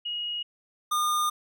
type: tone pair in turn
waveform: sine / square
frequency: 2887 / 1213.8 Hz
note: F#7 / D#6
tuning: -43 / -43 cents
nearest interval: octave + minor third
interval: 1500 cents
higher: first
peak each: -29 / -24 dBFS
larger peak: second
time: 0.05-0.43 / 0.91-1.3 s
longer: second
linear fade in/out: 10 ms
effects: none